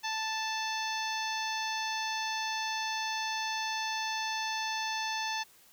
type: harmonic tone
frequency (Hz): 880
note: A5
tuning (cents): 0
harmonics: 1 / 2 / 3 / 4 / 5 / 6 / 7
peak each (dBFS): -35 / -38 / -40 / -41 / -42 / -43 / -43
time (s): 0.03-5.44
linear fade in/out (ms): 20
effects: white hiss -60 dBFS RMS until 5.72 s